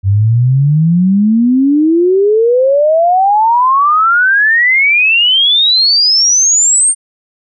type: exponential sweep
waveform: sine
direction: up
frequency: 94.9 to 8870 Hz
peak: -6 dBFS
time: 0.03-6.95 s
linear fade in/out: 50 ms
effects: none